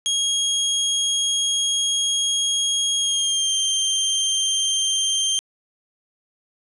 25% pulse tone with pitch glide, 3278 to 3159 Hz, G#7 to G7, -23 to +13 cents, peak -15 dBFS, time 0.06-5.39 s, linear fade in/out 0 ms, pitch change -64 cents, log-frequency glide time 2.99-3.55 s, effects resampled to 32000 Hz + 8-bit

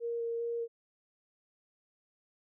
sine tone with vibrato, 466.2 Hz, A#4, in tune, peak -32 dBFS, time 0-0.68 s, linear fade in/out 50 ms, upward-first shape square, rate 2.5 Hz, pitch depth 8 cents each way, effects none

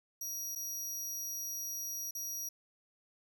sawtooth tone with dropouts, 5750 Hz, F8, 50 cents sharp, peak -35 dBFS, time 0.21-2.49 s, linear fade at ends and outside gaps 5 ms, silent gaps 0.552-0.558 / 2.11-2.15 s, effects none

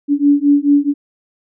sine beating tone pair, 284.6 / 289.2 Hz, C#4 / D4, +46 / -27 cents, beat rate 4.6 Hz, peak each -12 dBFS, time 0.08-0.94 s, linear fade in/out 50 ms, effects none

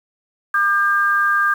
sine tone pair together, 1201.4 / 1601 Hz, D6 / G6, +39 / +36 cents, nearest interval perfect fourth, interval 497 cents, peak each -17 / -16 dBFS, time 0.54-1.54 s, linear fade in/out 5 ms, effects 7-bit

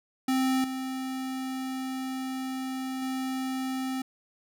square tone with level steps, 261.6 Hz, C4, in tune, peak -24 / -32 / -30 dBFS, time 0.28-4.02 s, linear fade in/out 5 ms, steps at 0.64 / 3.02 s, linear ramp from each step 2 ms, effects none

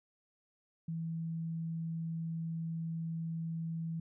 sine tone, 164 Hz, E3, 9 cents flat, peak -35 dBFS, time 0.88-4 s, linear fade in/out 5 ms, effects none

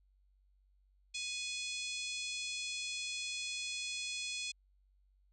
harmonic tone with a mistuned harmonic, 848 Hz, G#5, 36 cents sharp, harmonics 3 / 4 / 5 / 6 / 7 / 8 / 9 / 10, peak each -42 / -44 / -46 / -48 / -49 / -50 / -51 / -52 dBFS, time 1.14-4.52 s, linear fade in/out 10 ms, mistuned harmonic 3, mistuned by -36 cents, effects added 48 Hz sine -67 dBFS peak until 5.32 s

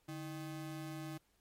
square ring-modulated tone, 233.1 Hz, A#3, in tune, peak -40 dBFS, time 0.08-1.18 s, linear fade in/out 10 ms, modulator 86.7 Hz, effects pink hiss -75 dBFS RMS until 1.4 s + MP3 64 kbps

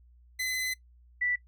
sawtooth / sine tone pair in turn, 2027 / 1968.2 Hz, B6 / B6, +45 / -6 cents, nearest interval minor second, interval 51 cents, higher first, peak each -26 dBFS, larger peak neither, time 0.39-0.74 / 1.21-1.36 s, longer first, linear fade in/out 10 ms, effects noise-tail reverb RT60 0.1 s tail -18 dB re dry + added 60 Hz sine -55 dBFS peak until 1.47 s

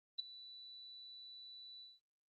sine tone with ADSR envelope, 3965 Hz, B7, 6 cents sharp, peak -34 dBFS, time 0.18-2 s, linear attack 15 ms, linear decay 10 ms, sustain -18 dB, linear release 190 ms, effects noise-tail reverb RT60 0.1 s tail -26 dB re dry + Opus 32 kbps

